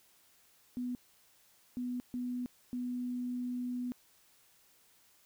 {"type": "tone bursts at uneven times", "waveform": "sine", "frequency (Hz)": 247.2, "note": "B3", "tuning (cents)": 2, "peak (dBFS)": -34, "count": 4, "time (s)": [[0.77, 0.95], [1.77, 2], [2.14, 2.46], [2.73, 3.92]], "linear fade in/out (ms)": 0, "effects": ["white hiss -66 dBFS RMS until 5.25 s"]}